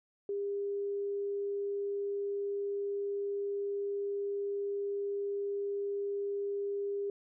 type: tone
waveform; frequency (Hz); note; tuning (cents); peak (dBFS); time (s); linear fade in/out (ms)
sine; 402.3; G4; +45; -32; 0.29-7.1; 2
effects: none